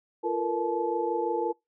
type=tone cluster; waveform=sine; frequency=344 / 452.8 / 478.7 / 865 Hz; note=F4 / A4 / A#4 / A5; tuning=-26 / +50 / +46 / -30 cents; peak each=-31 dBFS; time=0.23-1.53 s; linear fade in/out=20 ms; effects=noise-tail reverb RT60 0.2 s tail -26 dB re dry